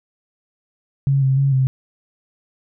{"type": "tone with pitch steps", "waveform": "sine", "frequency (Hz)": [137.8, 133.4, 138, 131.7], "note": ["C#3", "C3", "C#3", "C3"], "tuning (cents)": [-10, 34, -7, 12], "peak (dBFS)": -13, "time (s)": [1.07, 1.67], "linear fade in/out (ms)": 0, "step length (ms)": 150, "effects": []}